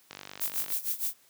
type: click train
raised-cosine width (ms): 0.2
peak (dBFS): -23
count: 31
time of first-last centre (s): 0.11-0.723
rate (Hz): 48.9
type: noise with tremolo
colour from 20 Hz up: violet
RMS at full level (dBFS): -29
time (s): 0.4-1.14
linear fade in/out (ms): 20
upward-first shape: sine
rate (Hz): 6.5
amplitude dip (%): 85
effects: white hiss -62 dBFS RMS until 1.29 s + high-pass 100 Hz 12 dB/octave